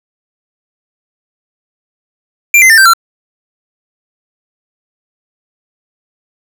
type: tone with pitch steps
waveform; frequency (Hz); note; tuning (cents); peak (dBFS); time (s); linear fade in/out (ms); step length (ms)
square; 2371 / 2064 / 1796.9 / 1564.3 / 1361.8; D7 / C7 / A6 / G6 / F6; +16 / -24 / +36 / -4 / -44; -3; 2.54-2.935; 2; 79
effects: none